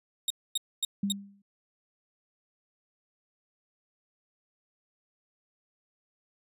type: tone bursts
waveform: sawtooth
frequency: 3729 Hz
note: A#7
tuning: in tune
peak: -23 dBFS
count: 4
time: 0.28-1.122 s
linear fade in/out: 2 ms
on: 23 ms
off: 250 ms
type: tone with exponential decay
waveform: sine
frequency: 199.6 Hz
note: G3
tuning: 32 cents sharp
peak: -24 dBFS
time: 1.03-1.42 s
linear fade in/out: 5 ms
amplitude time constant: 84 ms
effects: resampled to 32000 Hz